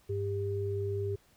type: tone pair together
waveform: sine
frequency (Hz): 99.7 / 399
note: G2 / G4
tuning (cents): +30 / +31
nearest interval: 2 octaves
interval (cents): 2401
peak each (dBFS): -33 / -33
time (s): 0.09-1.16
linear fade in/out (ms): 10
effects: pink hiss -65 dBFS RMS until 1.36 s